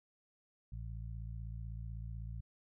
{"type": "harmonic tone", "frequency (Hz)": 56, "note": "A1", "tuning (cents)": 31, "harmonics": [1, 2, 3], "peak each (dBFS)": [-43, -45, -54], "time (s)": [0.72, 2.41], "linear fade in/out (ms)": 5, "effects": []}